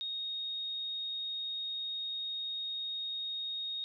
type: tone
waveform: sine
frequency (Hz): 3729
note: A#7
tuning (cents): 0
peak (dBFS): -35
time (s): 0.01-3.84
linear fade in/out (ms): 0
effects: none